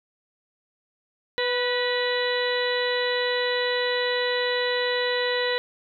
harmonic tone with a mistuned harmonic, 493.9 Hz, B4, in tune, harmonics 1 / 2 / 3 / 4 / 5 / 6 / 7 / 8, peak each -25 / -33 / -35 / -28 / -39 / -35 / -37 / -31 dBFS, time 1.38-5.58 s, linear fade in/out 0 ms, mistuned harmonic 4, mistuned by -31 cents, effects none

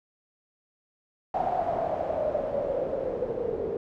white noise with low-pass filter sweep, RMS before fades -29 dBFS, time 1.34-3.77 s, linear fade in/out 2 ms, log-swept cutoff 750 to 440 Hz, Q 9.8, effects none

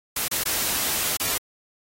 white noise with dropouts, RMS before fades -25 dBFS, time 0.16-1.38 s, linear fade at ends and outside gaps 5 ms, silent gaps 0.282-0.312 / 0.437-0.455 / 1.171-1.199 s, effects AAC 48 kbps

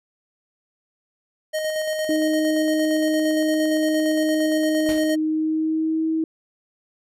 square tone with tremolo, 622.3 Hz, D#5, in tune, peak -22 dBFS, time 1.53-5.16 s, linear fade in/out 20 ms, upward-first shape square, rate 8.7 Hz, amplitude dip 30%
sine tone with pitch glide, 311.1 to 320 Hz, D#4 to D#4, 0 to +49 cents, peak -19 dBFS, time 2.09-6.24 s, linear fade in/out 2 ms, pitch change +49 cents, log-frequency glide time 5.18-6.06 s
pink noise with exponential decay, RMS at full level -31 dBFS, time 4.89-5.15 s, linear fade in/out 0 ms, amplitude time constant 56 ms
effects resampled to 32000 Hz

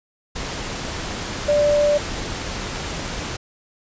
sine tone in noise, 587.3 Hz, D5, in tune, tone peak -14 dBFS, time 1.48-1.98 s, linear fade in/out 10 ms, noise pink, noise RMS -28 dBFS, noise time 0.35-3.37 s, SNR +11 dB, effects resampled to 16000 Hz

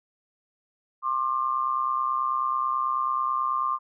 sine tone pair together, 1061.8 / 1191 Hz, C6 / D6, +25 / +24 cents, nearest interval major second, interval 199 cents, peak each -26 dBFS, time 1.02-3.79 s, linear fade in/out 50 ms, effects none

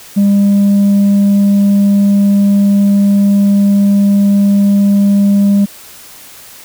sine tone, 200.7 Hz, G3, 41 cents sharp, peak -3 dBFS, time 0.16-5.66 s, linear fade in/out 20 ms, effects tanh soft clip ceiling -5 dBFS + white hiss -35 dBFS RMS until 6.64 s

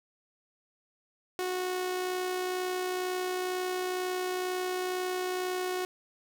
sawtooth tone with amplitude modulation, 366.6 Hz, F#4, 16 cents flat, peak -25 dBFS, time 1.39-5.85 s, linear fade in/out 0 ms, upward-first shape sine, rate 62.1 Hz, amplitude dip 30%, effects none

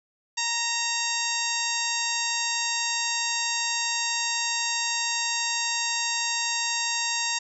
harmonic tone with a mistuned harmonic, 932.3 Hz, A#5, in tune, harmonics 1 / 2 / 3 / 4 / 5 / 6 / 7 / 8, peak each -33 / -33 / -33 / -33 / -33 / -33 / -33 / -33 dBFS, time 0.37-7.39 s, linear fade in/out 10 ms, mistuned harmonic 3, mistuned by -38 cents, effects none

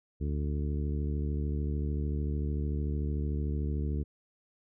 harmonic tone, 73.42 Hz, D2, in tune, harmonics 1 / 2 / 3 / 4 / 5 / 6, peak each -30 / -36 / -40 / -42 / -44 / -46 dBFS, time 0.2-4.04 s, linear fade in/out 20 ms, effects none

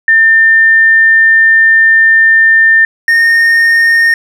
sine / triangle tone pair in turn, 1800 / 1836.8 Hz, A6 / A#6, +39 / -26 cents, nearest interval unison, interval 35 cents, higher second, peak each -3 dBFS, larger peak neither, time 0.08-2.85 / 3.08-4.14 s, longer first, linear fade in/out 2 ms, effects none

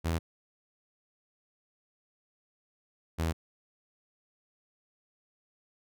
sawtooth tone pair in turn, 82.41 / 81.56 Hz, E2 / E2, 0 / -18 cents, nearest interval unison, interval 18 cents, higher first, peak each -24 / -24 dBFS, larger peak neither, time 0.04-0.19 / 3.18-3.33 s, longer neither, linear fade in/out 20 ms, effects none

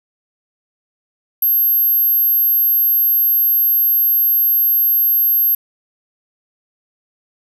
sine tone, 12540 Hz, G9, 1 cent flat, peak -11 dBFS, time 1.42-5.55 s, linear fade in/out 5 ms, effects none

